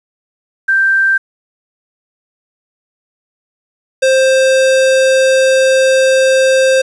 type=tone pair in turn; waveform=sine / square; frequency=1570 / 526.8 Hz; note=G6 / C5; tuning=+2 / +12 cents; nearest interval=octave + perfect fifth; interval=1890 cents; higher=first; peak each=-8 dBFS; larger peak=neither; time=0.68-1.18 / 4.02-6.82 s; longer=second; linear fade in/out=10 ms; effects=resampled to 22050 Hz + 7-bit